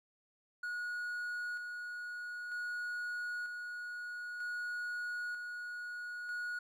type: tone with tremolo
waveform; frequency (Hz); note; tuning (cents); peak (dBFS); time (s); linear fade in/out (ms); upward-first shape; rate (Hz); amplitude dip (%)
triangle; 1452; F#6; -33; -35; 0.63-6.59; 5; square; 0.53; 35
effects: none